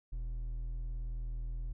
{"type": "tone with hard clipping", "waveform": "sine", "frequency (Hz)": 40.6, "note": "E1", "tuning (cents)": -26, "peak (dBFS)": -37, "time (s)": [0.12, 1.73], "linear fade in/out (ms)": 10, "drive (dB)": 5, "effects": []}